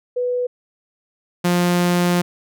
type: tone pair in turn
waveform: sine / sawtooth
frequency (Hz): 493.9 / 176.29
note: B4 / F3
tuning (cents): 0 / +17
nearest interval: octave + tritone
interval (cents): 1783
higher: first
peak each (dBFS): -18 / -11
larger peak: second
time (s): 0.16-0.47 / 1.44-2.22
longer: second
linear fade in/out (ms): 10
effects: none